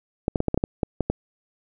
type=clicks; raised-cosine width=2 ms; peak=-8 dBFS; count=10; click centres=0.281 / 0.358 / 0.404 / 0.483 / 0.544 / 0.576 / 0.639 / 0.832 / 1.007 / 1.1 s; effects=none